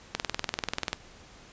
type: click train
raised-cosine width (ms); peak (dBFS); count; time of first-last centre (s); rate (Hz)
0.2; -10; 17; 0.15-0.93; 20.5
effects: pink hiss -52 dBFS RMS until 1.52 s + resampled to 16000 Hz